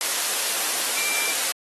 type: tone in noise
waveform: sine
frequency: 2354 Hz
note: D7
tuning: 3 cents sharp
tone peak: -28 dBFS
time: 0.97-1.33 s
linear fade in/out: 0 ms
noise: white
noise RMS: -24 dBFS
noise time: 0.01-1.52 s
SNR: -7 dB
effects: high-pass 400 Hz 12 dB/octave + AAC 32 kbps